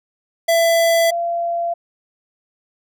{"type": "tone pair in turn", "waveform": ["square", "sine"], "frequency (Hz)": [668, 684.4], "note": ["E5", "F5"], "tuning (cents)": [23, -35], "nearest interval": "unison", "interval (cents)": 42, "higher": "second", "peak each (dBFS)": [-13, -18], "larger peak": "first", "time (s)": [[0.48, 1.11], [1.11, 1.74]], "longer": "neither", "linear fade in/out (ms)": 10, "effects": []}